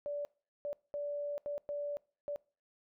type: tone bursts at uneven times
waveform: sine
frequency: 580 Hz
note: D5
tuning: 22 cents flat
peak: -35 dBFS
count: 6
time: 0.06-0.25 / 0.65-0.73 / 0.94-1.38 / 1.46-1.58 / 1.69-1.97 / 2.28-2.36 s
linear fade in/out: 0 ms
effects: noise-tail reverb RT60 0.4 s tail -24 dB re dry